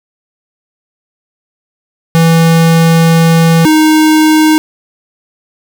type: tone pair in turn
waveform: square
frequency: 164.81 / 311.1 Hz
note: E3 / D#4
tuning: 0 / 0 cents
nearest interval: major seventh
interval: 1100 cents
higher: second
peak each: -5 dBFS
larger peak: neither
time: 2.15-3.65 / 3.65-4.58 s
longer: first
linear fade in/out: 0 ms
effects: 7-bit